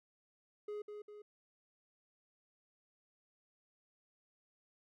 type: tone with echo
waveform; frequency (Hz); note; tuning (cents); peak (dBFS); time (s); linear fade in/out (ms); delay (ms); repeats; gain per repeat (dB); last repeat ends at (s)
triangle; 417.7; G#4; +10; -38; 0.68-0.82; 5; 200; 2; -5; 1.22
effects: none